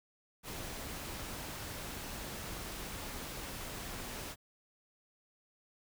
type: noise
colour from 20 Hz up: pink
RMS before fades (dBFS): -43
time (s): 0.43-4.36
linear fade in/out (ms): 50
effects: none